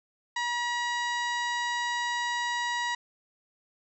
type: harmonic tone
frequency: 960 Hz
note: B5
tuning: 49 cents flat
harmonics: 1 / 2 / 3 / 4 / 5 / 6 / 7 / 8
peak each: -31 / -31 / -41 / -38 / -45 / -46 / -47 / -49 dBFS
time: 0.36-2.95 s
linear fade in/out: 5 ms
effects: none